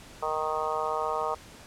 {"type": "harmonic tone", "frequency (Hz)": 155.56, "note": "D#3", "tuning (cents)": 0, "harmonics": [3, 4, 5, 6, 7, 8], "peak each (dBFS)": [-34, -34, -34, -34, -34, -34], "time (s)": [0.22, 1.35], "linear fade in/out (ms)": 10, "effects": ["pink hiss -49 dBFS RMS until 1.66 s", "low-pass 10000 Hz 12 dB/octave"]}